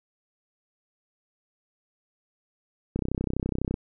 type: click train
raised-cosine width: 3 ms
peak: -14 dBFS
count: 26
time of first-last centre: 2.96-3.741 s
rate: 32 Hz
effects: none